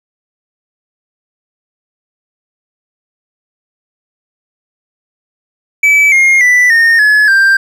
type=tone with pitch steps; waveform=triangle; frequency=2300 / 2134 / 1979.3 / 1836.1 / 1703.3 / 1580 Hz; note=D7 / C7 / B6 / A#6 / G#6 / G6; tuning=-37 / +34 / +3 / -27 / +43 / +13 cents; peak=-3 dBFS; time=5.83-7.57 s; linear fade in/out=5 ms; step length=290 ms; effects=none